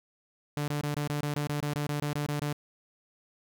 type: tone bursts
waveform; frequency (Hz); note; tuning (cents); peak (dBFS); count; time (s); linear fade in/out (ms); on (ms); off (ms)
sawtooth; 146.83; D3; 0; -25; 15; 0.57-2.528; 0; 110; 22
effects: none